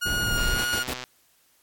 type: tone with vibrato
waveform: sawtooth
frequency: 1434 Hz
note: F6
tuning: 45 cents sharp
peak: -21 dBFS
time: 0.01-0.84 s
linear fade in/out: 20 ms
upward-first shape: sine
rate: 1.9 Hz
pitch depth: 12 cents each way
type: noise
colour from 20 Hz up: brown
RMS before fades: -28 dBFS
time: 0.06-0.58 s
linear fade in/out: 0 ms
type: click train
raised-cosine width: 0.2 ms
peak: -17 dBFS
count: 84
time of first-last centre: 0.38-1.039 s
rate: 126 Hz
type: noise bursts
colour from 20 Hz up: pink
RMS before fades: -32 dBFS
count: 3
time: 0.58-0.938 s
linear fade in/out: 5 ms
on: 64 ms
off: 83 ms
effects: white hiss -63 dBFS RMS until 1.62 s + AAC 64 kbps